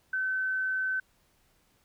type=tone; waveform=sine; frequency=1527 Hz; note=G6; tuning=46 cents flat; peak=-27 dBFS; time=0.13-1 s; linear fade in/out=5 ms; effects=pink hiss -68 dBFS RMS until 1.84 s